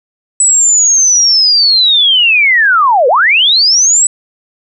sine linear two-way sweep, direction down then up, 7970 to 467.9 to 7970 Hz, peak -5 dBFS, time 0.4-4.07 s, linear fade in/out 2 ms, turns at 3.08 s, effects none

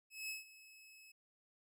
sawtooth tone with ADSR envelope, 2583 Hz, E7, 36 cents flat, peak -37 dBFS, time 0.1-1.12 s, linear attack 190 ms, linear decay 150 ms, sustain -18 dB, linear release 7 ms, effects none

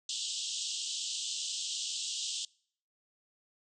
pink band-pass noise, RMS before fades -37 dBFS, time 0.09-2.45 s, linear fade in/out 2 ms, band 2900 to 8200 Hz, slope 96 dB/octave, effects noise-tail reverb RT60 0.6 s tail -26 dB re dry

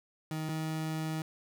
30% pulse tone pair in turn, 157 / 158 Hz, D#3 / D#3, +16 / +27 cents, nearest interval unison, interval 11 cents, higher second, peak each -31 / -30 dBFS, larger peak second, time 0.31-0.49 / 0.49-1.22 s, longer second, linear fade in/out 2 ms, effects none

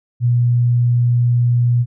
sine tone, 120.9 Hz, B2, 36 cents flat, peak -11 dBFS, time 0.2-1.86 s, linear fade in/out 50 ms, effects none

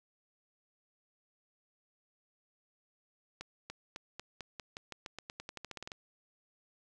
accelerating click train, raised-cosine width 0.2 ms, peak -25 dBFS, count 20, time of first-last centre 3.41-5.918 s, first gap 290 ms, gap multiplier 0.9, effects none

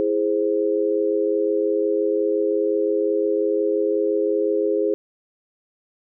sine chord, E augmented, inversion none, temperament equal, 329.6 / 415.3 / 523.3 Hz, E4 / G#4 / B#4, 0 / 0 / 0 cents, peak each -24 / -20 / -24 dBFS, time 0-4.94 s, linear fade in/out 0 ms, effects none

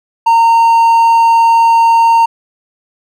triangle tone, 919 Hz, A#5, 25 cents flat, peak -3 dBFS, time 0.26-2.26 s, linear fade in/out 10 ms, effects none

